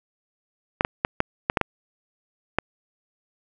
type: clicks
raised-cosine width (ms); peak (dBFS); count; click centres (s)
0.5; -4; 8; 0.809 / 0.849 / 1.049 / 1.204 / 1.499 / 1.572 / 1.613 / 2.586
effects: none